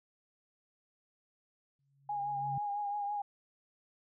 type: tone with exponential growth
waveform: sine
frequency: 138.59 Hz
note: C#3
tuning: in tune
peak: -36 dBFS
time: 1.79-2.58 s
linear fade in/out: 2 ms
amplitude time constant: 170 ms
type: tone with vibrato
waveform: sine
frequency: 819 Hz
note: G#5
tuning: 24 cents flat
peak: -33 dBFS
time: 2.09-3.22 s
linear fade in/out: 5 ms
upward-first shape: triangle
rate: 6 Hz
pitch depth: 38 cents each way
effects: none